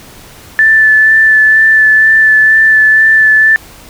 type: tone with vibrato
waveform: sine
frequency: 1754 Hz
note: A6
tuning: 6 cents flat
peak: -3 dBFS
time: 0.59-3.56 s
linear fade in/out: 0 ms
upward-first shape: sine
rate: 2.1 Hz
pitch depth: 15 cents each way
effects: pink hiss -35 dBFS RMS until 3.89 s